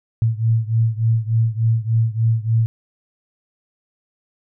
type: beating tone pair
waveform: sine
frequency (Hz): 112 / 115.4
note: A2 / A#2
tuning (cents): +31 / -17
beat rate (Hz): 3.4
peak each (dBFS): -17 / -19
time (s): 0.22-2.66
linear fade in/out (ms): 0
effects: none